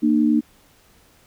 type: tone pair together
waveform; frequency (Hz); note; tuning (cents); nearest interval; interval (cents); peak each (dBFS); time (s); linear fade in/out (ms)
sine; 231.5 / 301.8; A#3 / D4; -12 / +47; perfect fourth; 459; -17; 0.02-0.41; 20
effects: pink hiss -55 dBFS RMS until 1.26 s